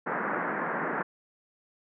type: band-pass noise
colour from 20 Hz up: white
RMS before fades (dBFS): -31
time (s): 0.06-1.03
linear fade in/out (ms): 10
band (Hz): 160 to 1800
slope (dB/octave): 48
effects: none